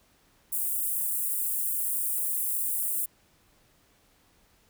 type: high-pass noise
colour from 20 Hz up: white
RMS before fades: -29 dBFS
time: 0.52-3.06 s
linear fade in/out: 10 ms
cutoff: 8500 Hz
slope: 48 dB/octave
effects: pink hiss -64 dBFS RMS until 4.69 s